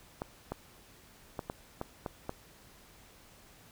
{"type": "clicks", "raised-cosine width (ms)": 1, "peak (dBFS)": -21, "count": 7, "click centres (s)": [0.219, 0.52, 1.392, 1.499, 1.814, 2.062, 2.294], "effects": ["pink hiss -58 dBFS RMS until 3.71 s"]}